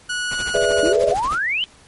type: tone with pitch glide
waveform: sawtooth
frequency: 1466 to 1454.2 Hz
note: F#6 to F#6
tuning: -16 to -30 cents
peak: -18 dBFS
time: 0.09-0.93 s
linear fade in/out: 10 ms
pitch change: -14 cents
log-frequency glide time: 0.26-0.74 s
type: noise with tremolo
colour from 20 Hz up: pink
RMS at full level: -30 dBFS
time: 0.31-1.38 s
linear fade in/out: 2 ms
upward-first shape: sine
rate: 13 Hz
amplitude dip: 75%
type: chord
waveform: sine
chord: E dominant seventh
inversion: first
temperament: equal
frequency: 415.3 / 493.9 / 587.3 / 659.3 Hz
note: G#4 / B4 / D5 / E5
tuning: 0 / 0 / 0 / 0 cents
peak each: -21 dBFS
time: 0.54-1.14 s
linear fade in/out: 5 ms
type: exponential sweep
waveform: sine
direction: up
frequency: 299.7 to 3136 Hz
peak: -18 dBFS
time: 0.83-1.64 s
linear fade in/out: 0 ms
effects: pink hiss -49 dBFS RMS until 1.87 s + MP3 48 kbps